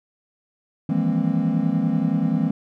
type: tone cluster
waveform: triangle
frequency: 160.9 / 171.2 / 204.8 / 233.3 / 264.2 Hz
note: E3 / F3 / G#3 / A#3 / C4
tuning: -42 / -34 / -24 / +2 / +17 cents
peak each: -23 dBFS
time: 0.89-2.51 s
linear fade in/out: 5 ms
effects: none